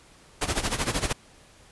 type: noise with tremolo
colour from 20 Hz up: pink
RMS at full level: -24 dBFS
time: 0.41-1.13 s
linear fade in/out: 10 ms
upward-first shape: sine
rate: 13 Hz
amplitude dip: 80%
effects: pink hiss -54 dBFS RMS until 1.71 s + resampled to 24000 Hz